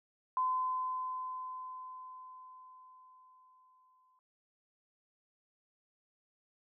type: tone with exponential decay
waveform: sine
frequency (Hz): 1023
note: C6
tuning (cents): -39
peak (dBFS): -28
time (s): 0.37-4.19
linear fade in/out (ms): 1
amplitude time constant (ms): 830
effects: none